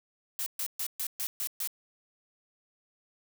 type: noise bursts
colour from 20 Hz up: blue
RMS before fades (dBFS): -33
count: 7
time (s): 0.39-1.674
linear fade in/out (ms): 0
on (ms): 72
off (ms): 130
effects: none